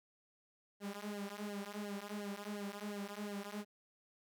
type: tone with flanger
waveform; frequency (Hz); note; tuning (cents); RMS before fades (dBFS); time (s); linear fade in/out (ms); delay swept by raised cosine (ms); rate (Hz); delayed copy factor
sawtooth; 204.4; G#3; -27; -44; 0.8-3.65; 50; 0.81 to 5.41; 2.8; -0.9
effects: none